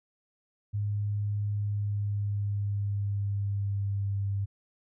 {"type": "tone with pitch glide", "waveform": "sine", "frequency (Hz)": [103.1, 99.47], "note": ["G#2", "G2"], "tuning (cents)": [-12, 26], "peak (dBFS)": -27, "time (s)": [0.73, 4.46], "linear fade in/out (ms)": 20, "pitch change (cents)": -62, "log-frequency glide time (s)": [1.53, 4.15], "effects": []}